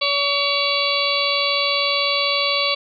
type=harmonic tone with a mistuned harmonic; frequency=567 Hz; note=C#5; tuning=39 cents sharp; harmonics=1 / 2 / 4 / 5 / 6 / 7 / 8; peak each=-25 / -25 / -25 / -25 / -25 / -25 / -25 dBFS; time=0.01-2.75 s; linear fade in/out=10 ms; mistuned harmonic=5; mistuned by=-39 cents; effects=none